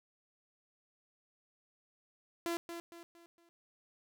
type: tone with echo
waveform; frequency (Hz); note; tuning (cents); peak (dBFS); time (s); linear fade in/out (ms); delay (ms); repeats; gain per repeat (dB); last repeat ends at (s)
sawtooth; 339.4; F4; -49; -30; 2.46-2.57; 0; 230; 4; -8; 3.49
effects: none